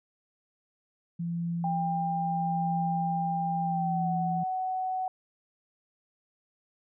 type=tone with tremolo; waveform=sine; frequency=170 Hz; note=F3; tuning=46 cents flat; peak=-28 dBFS; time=1.19-4.44 s; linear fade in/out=10 ms; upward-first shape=triangle; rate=0.79 Hz; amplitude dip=35%
type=tone with pitch glide; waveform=sine; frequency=797 to 747.9 Hz; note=G5 to F#5; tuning=+28 to +18 cents; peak=-28 dBFS; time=1.64-5.08 s; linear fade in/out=2 ms; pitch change=-110 cents; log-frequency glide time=3.63-4.1 s
effects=none